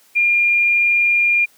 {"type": "tone", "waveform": "sine", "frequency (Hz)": 2407, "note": "D7", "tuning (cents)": 42, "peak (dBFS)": -12, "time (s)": [0.15, 1.46], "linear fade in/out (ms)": 20, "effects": ["white hiss -53 dBFS RMS until 1.57 s", "high-pass 150 Hz 12 dB/octave"]}